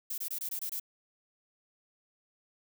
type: noise bursts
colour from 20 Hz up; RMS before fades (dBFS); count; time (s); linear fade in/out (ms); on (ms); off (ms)
violet; -36; 7; 0.1-0.798; 5; 80; 23
effects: none